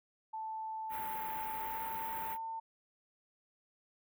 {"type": "tone with pitch glide", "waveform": "sine", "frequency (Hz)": [880, 900], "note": ["A5", "A5"], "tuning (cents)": [0, 39], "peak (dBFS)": -38, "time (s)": [0.33, 2.6], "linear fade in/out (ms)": 10, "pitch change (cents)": 39, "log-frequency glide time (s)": [1.55, 1.82]}
{"type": "band-stop noise", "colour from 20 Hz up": "white", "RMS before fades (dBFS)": -44, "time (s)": [0.89, 2.38], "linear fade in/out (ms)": 50, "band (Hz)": [2300, 15000], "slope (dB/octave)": 24}
{"effects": []}